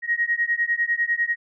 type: beating tone pair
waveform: sine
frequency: 1878 / 1888 Hz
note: A#6 / A#6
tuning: +12 / +22 cents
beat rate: 10 Hz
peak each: -23 dBFS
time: 0.02-1.36 s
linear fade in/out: 50 ms
effects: none